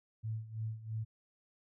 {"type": "tone with tremolo", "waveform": "sine", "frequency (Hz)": 110.5, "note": "A2", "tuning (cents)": 8, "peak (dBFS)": -34, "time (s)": [0.23, 1.05], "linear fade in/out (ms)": 20, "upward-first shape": "sine", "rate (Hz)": 3, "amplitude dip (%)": 80, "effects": []}